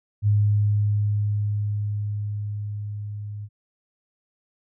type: tone with level ramp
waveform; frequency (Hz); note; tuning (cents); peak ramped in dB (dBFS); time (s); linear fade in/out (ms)
sine; 103.83; G#2; 0; -15 to -31; 0.22-3.49; 50
effects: none